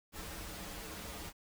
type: noise with comb filter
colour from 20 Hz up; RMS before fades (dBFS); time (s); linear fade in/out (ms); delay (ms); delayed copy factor
pink; -45; 0.12-1.33; 50; 7.9; -0.9
effects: none